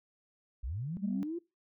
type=linear sweep; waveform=sine; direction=up; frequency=48 to 353.7 Hz; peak=-34 dBFS; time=0.63-1.39 s; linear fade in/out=10 ms
type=tone; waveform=sine; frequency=195.1 Hz; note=G3; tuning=8 cents flat; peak=-32 dBFS; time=0.97-1.23 s; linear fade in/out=0 ms
effects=noise-tail reverb RT60 0.3 s tail -25 dB re dry + tanh soft clip ceiling -23 dBFS